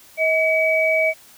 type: tone pair together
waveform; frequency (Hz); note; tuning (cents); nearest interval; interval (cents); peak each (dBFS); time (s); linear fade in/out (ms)
sine; 638 / 2276; D#5 / C#7; +43 / +45; octave + minor seventh; 2202; -18; 0.17-1.14; 50
effects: white hiss -48 dBFS RMS until 1.37 s